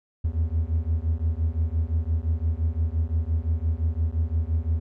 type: beating tone pair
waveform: triangle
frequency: 77.78 / 83.58 Hz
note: D#2 / E2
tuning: 0 / +24 cents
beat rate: 5.8 Hz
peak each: -23 dBFS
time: 0.24-4.8 s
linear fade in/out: 10 ms
effects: none